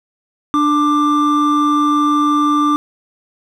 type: tone pair together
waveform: triangle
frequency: 295.7 / 1182.8 Hz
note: D4 / D6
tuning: +12 / +12 cents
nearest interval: 2 octaves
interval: 2400 cents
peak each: -12 dBFS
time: 0.54-2.76 s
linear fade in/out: 0 ms
effects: none